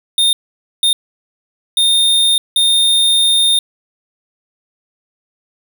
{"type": "tone bursts at uneven times", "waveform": "square", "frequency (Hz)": 3647, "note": "A#7", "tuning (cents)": -39, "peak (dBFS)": -10, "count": 4, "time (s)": [[0.18, 0.33], [0.83, 0.93], [1.77, 2.38], [2.56, 3.59]], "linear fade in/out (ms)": 2, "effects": []}